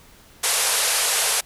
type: band-pass noise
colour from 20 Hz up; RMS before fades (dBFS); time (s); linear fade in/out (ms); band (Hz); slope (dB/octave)
white; -21; 0.43-1.41; 10; 420 to 12000; 96
effects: pink hiss -50 dBFS RMS until 1.45 s